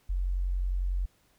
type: tone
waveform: sine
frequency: 45.49 Hz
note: F#1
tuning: 29 cents flat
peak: -26 dBFS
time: 0.09-1.06 s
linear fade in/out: 10 ms
effects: pink hiss -67 dBFS RMS until 1.38 s